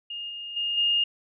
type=tone with level steps; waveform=sine; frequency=2835 Hz; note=F7; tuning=25 cents sharp; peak=-32 / -34 / -25 / -20 dBFS; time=0.1-1.04 s; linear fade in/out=5 ms; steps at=0.29 / 0.56 / 0.77 s; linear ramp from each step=10 ms; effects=none